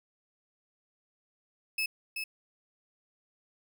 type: tone with echo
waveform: 35% pulse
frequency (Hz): 2600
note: E7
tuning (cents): -24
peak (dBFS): -27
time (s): 1.78-1.86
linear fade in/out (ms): 5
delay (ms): 380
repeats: 1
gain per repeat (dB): -5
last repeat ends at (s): 2.24
effects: none